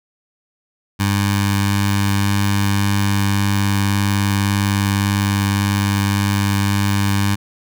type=tone with notch filter; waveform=15% pulse; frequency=99.8 Hz; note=G2; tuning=32 cents sharp; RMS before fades=-17 dBFS; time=0.99-7.36 s; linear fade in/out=20 ms; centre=440 Hz; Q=0.6; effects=none